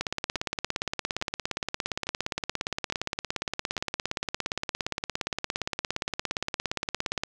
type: two click trains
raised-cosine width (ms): 0.2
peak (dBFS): -18 / -11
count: 5 / 126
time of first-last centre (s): 0.36-3.779 / 0.01-7.235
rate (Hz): 1.17 / 17.3
effects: none